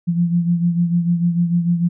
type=beating tone pair; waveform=sine; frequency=171.3 / 178 Hz; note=F3 / F3; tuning=-33 / +33 cents; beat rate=6.7 Hz; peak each=-15 / -22 dBFS; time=0.07-1.89 s; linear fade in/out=20 ms; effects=none